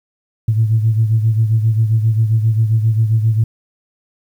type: beating tone pair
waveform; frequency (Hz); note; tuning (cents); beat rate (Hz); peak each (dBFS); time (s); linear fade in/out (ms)
sine; 110 / 117.5; A2 / A#2; 0 / +14; 7.5; -11 / -18; 0.48-3.44; 5
effects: tanh soft clip ceiling -4 dBFS + 8-bit